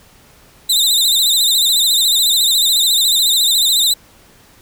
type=tone with vibrato; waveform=sawtooth; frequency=3814 Hz; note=A#7; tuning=39 cents sharp; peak=-8 dBFS; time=0.69-3.94 s; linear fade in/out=10 ms; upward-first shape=sine; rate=14 Hz; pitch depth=110 cents each way; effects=pink hiss -47 dBFS RMS until 4.61 s